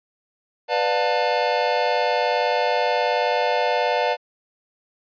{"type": "chord", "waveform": "square", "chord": "B half-diminished seventh", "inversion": "none", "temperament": "just", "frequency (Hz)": [493.9, 592.7, 711.2, 889], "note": ["B4", "D5", "F5", "A5"], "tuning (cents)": [0, 16, 31, 18], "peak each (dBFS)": -25, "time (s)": [0.68, 4.17], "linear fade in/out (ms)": 50, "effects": ["resampled to 11025 Hz"]}